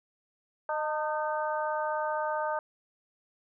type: harmonic tone with a mistuned harmonic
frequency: 307.1 Hz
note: D#4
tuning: 23 cents flat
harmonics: 2 / 3 / 4 / 5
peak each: -32 / -32 / -36 / -38 dBFS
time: 0.69-2.59 s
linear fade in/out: 2 ms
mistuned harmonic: 3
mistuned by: -33 cents
effects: none